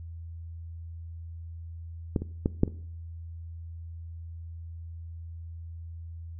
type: clicks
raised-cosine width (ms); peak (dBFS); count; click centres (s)
3; -12 / -22 / -11 / -7 / -23; 5; 2.162 / 2.22 / 2.459 / 2.634 / 2.678
effects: noise-tail reverb RT60 0.6 s tail -20 dB re dry + added 83 Hz sine -38 dBFS peak until 6.39 s